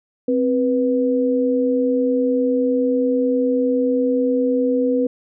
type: tone pair together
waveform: sine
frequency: 261.6 / 491.1 Hz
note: C4 / B4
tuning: 0 / -10 cents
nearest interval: major seventh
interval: 1090 cents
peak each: -18 dBFS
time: 0.28-5.07 s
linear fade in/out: 5 ms
effects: none